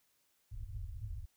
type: low-pass noise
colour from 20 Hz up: white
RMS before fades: -43 dBFS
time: 0.51-1.26 s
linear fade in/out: 10 ms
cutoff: 110 Hz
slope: 96 dB/octave
effects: white hiss -75 dBFS RMS until 1.36 s